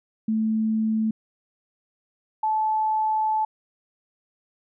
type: tone pair in turn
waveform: sine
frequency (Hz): 219.6 / 868.3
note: A3 / A5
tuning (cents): -3 / -23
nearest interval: 2 octaves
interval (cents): 2380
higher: second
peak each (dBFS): -20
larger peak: neither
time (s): 0.28-1.11 / 2.43-3.45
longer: second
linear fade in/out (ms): 5
effects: none